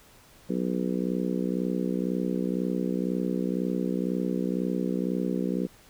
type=harmonic tone; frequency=62 Hz; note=B1; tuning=7 cents sharp; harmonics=3 / 4 / 5 / 6 / 7 / 8; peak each=-29 / -31 / -33 / -35 / -36 / -37 dBFS; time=0.49-5.67 s; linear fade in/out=10 ms; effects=pink hiss -55 dBFS RMS until 5.89 s